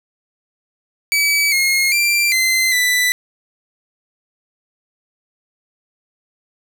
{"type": "tone with pitch steps", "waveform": "sawtooth", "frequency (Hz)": [2290, 2152, 2364, 2065, 1987], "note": ["D7", "C7", "D7", "C7", "B6"], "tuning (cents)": [-44, 48, 11, -23, 10], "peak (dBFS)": -10, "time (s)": [1.12, 3.12], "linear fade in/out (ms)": 0, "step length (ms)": 400, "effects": []}